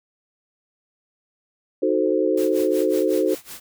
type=chord; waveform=sine; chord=D# diminished seventh; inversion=none; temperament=equal; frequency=311.1 / 370 / 440 / 523.3 Hz; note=D#4 / F#4 / A4 / C5; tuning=0 / 0 / 0 / 0 cents; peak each=-23 / -22 / -23 / -23 dBFS; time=1.82-3.35 s; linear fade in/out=10 ms
type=noise with tremolo; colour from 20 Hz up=white; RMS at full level=-36 dBFS; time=2.37-3.6 s; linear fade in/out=5 ms; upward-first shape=sine; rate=5.4 Hz; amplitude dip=90%
effects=none